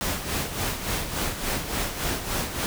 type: noise with tremolo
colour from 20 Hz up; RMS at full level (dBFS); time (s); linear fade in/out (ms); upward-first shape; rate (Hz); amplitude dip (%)
pink; -26; 0.01-2.66; 0; sine; 3.5; 60
effects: none